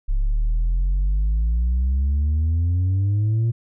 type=exponential sweep; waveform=sine; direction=up; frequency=33.57 to 117.4 Hz; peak=-14 dBFS; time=0.08-3.52 s; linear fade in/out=20 ms; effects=tanh soft clip ceiling -16 dBFS